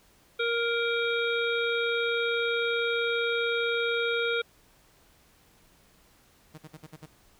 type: harmonic tone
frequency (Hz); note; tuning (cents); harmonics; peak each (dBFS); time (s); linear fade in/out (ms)
467.8; A#4; +6; 1 / 3 / 5 / 7 / 8; -28 / -30 / -33 / -37 / -36; 0.39-4.42; 10
type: tone bursts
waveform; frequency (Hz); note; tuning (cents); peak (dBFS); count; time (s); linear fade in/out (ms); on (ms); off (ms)
sawtooth; 155.56; D#3; 0; -38; 6; 6.54-7.061; 10; 41; 55
effects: pink hiss -61 dBFS RMS until 7.39 s